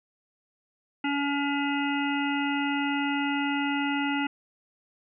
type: harmonic tone with a mistuned harmonic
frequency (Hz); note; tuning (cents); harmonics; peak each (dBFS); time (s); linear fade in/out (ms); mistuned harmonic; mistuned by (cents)
283.2; C#4; +37; 1 / 3 / 5 / 7 / 9 / 10; -27 / -32 / -34 / -35 / -37 / -37; 1.04-4.27; 5; 7; +22
effects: none